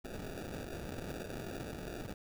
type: noise with sample-and-hold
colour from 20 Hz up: white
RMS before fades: -43 dBFS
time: 0.04-2.14 s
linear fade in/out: 10 ms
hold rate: 1050 Hz
effects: none